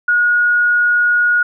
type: tone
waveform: sine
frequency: 1446 Hz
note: F#6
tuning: 40 cents flat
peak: -10 dBFS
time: 0.08-1.43 s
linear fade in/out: 5 ms
effects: none